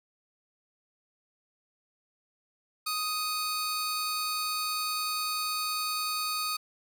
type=tone pair together; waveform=sawtooth; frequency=1247 / 4510 Hz; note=D#6 / C#8; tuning=+3 / +29 cents; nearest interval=octave + minor seventh; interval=2226 cents; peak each=-28 / -30 dBFS; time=2.86-6.57 s; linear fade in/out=10 ms; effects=none